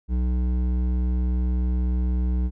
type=tone with hard clipping; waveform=sine; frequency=61.74 Hz; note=B1; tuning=in tune; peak=-22 dBFS; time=0.08-2.51 s; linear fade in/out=50 ms; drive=10 dB; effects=none